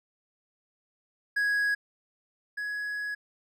triangle tone pair in turn, 1661.2 / 1675.7 Hz, G#6 / G#6, 0 / +15 cents, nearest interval unison, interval 15 cents, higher second, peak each -22 / -29 dBFS, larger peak first, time 1.36-1.75 / 2.57-3.15 s, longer second, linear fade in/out 10 ms, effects none

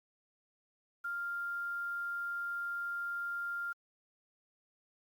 sine tone with quantisation, 1396.9 Hz, F6, in tune, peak -35 dBFS, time 1.04-3.73 s, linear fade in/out 10 ms, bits 10, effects Opus 48 kbps

